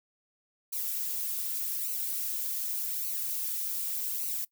violet noise with flanger, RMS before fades -33 dBFS, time 0.72-4.45 s, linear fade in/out 10 ms, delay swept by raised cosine 0.57 to 5.47 ms, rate 0.85 Hz, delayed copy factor -0.8, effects noise-tail reverb RT60 0.1 s tail -21 dB re dry

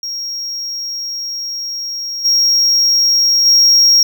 triangle tone with level steps, 5590 Hz, F8, 1 cent sharp, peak -19 / -8 / -5 dBFS, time 0.03-4.03 s, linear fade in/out 2 ms, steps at 2.24 / 3.45 s, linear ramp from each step 20 ms, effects none

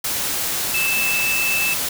sine tone in noise, 2633 Hz, E7, 3 cents flat, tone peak -19 dBFS, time 0.74-1.74 s, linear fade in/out 5 ms, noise white, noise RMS -23 dBFS, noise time 0.04-1.89 s, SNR +1 dB, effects none

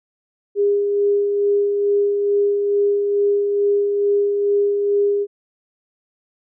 sine tone with tremolo, 406.1 Hz, G#4, 39 cents flat, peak -13 dBFS, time 0.55-5.27 s, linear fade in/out 50 ms, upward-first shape sine, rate 2.3 Hz, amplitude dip 35%, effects none

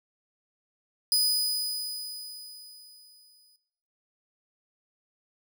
sawtooth tone with exponential decay, 4978 Hz, D#8, in tune, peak -17 dBFS, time 1.12-3.56 s, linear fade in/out 1 ms, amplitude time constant 530 ms, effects noise-tail reverb RT60 0.9 s tail -18 dB re dry

